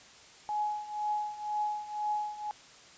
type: tone with tremolo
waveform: sine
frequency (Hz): 841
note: G#5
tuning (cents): +22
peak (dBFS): -27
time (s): 0.49-2.51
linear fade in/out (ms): 0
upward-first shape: triangle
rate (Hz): 2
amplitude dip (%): 85
effects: white hiss -54 dBFS RMS until 2.97 s + resampled to 16000 Hz